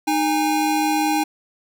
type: tone pair together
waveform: square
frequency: 307.6 / 817.6 Hz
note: D#4 / G#5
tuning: -20 / -27 cents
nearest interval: octave + perfect fourth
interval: 1693 cents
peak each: -21 dBFS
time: 0.07-1.24 s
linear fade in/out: 10 ms
effects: none